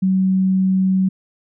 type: tone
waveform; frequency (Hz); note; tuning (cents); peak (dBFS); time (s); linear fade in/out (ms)
sine; 188.8; F#3; +35; -13; 0.02-1.09; 10
effects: none